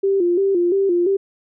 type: tone with vibrato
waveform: sine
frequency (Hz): 370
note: F#4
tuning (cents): 0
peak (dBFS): -14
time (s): 0.03-1.17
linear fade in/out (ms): 10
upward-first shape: square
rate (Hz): 2.9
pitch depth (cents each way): 100
effects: none